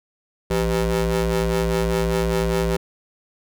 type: ring-modulated tone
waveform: 25% pulse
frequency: 111 Hz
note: A2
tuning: 16 cents sharp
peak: -12 dBFS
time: 0.5-2.77 s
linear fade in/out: 10 ms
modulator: 280 Hz
effects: none